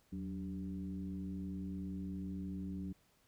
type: tone with frequency modulation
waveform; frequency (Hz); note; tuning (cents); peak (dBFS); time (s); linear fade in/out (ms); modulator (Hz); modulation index
sine; 186; F#3; +9; -39; 0.12-2.93; 10; 103; 0.92
effects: pink hiss -72 dBFS RMS until 3.27 s